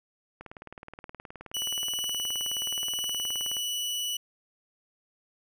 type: click train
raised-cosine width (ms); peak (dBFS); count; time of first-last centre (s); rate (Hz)
0.5; -27; 61; 0.41-3.568; 19
type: tone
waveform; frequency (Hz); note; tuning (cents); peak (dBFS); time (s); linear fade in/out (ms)
sawtooth; 2954; F#7; -3; -26; 1.54-4.17; 5
effects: none